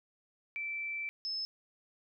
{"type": "tone pair in turn", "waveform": "sine", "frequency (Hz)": [2330, 5219], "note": ["D7", "E8"], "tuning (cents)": [-14, -18], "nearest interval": "octave + major second", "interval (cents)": 1396, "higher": "second", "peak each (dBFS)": [-35, -34], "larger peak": "second", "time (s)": [[0.56, 1.09], [1.25, 1.45]], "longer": "first", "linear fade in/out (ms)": 0, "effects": []}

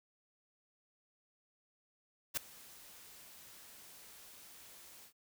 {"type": "noise with ADSR envelope", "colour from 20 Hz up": "white", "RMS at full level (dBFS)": -33, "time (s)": [2.34, 5.13], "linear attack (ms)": 32, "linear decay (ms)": 3, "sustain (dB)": -23, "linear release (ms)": 88, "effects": []}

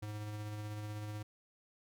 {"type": "tone with tremolo", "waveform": "square", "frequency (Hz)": 105.5, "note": "G#2", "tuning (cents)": 28, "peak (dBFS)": -40, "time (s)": [0.02, 1.23], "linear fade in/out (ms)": 10, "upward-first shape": "sine", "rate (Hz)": 16, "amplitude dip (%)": 25, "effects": []}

